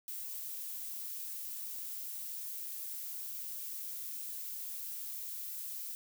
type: noise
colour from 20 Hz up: violet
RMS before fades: -42 dBFS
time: 0.08-5.95 s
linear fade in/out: 0 ms
effects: none